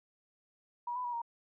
sine tone with pitch steps, 961 / 998 / 966 / 936 Hz, B5 / B5 / B5 / A#5, -48 / +18 / -39 / +7 cents, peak -34 dBFS, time 0.87-1.218 s, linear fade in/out 5 ms, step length 87 ms, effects none

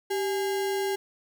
sine tone with sample-and-hold, 390 Hz, G4, 9 cents flat, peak -25 dBFS, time 0.1-0.96 s, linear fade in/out 10 ms, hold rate 1225 Hz, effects none

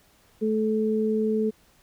sine tone pair together, 217.1 / 434.2 Hz, A3 / A4, -23 / -23 cents, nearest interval octave, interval 1200 cents, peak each -24 dBFS, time 0.41-1.51 s, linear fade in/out 20 ms, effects pink hiss -60 dBFS RMS until 1.82 s

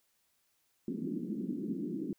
pink band-pass noise, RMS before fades -37 dBFS, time 0.88-2.13 s, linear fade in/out 2 ms, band 180 to 350 Hz, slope 48 dB/octave, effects white hiss -75 dBFS RMS until 2.18 s

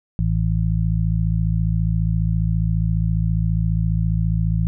harmonic tone, 54.7 Hz, A1, 9 cents flat, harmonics 1 / 2 / 3, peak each -21 / -21 / -21 dBFS, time 0.19-4.67 s, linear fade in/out 0 ms, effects none

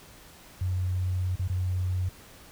sine tone with dropouts, 91.6 Hz, F#2, 17 cents flat, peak -25 dBFS, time 0.61-2.09 s, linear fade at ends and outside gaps 5 ms, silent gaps 1.357-1.393 / 1.478-1.497 s, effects pink hiss -51 dBFS RMS until 2.51 s

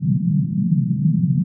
white band-pass noise, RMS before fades -18 dBFS, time 0-1.44 s, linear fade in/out 20 ms, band 140 to 190 Hz, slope 48 dB/octave, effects none

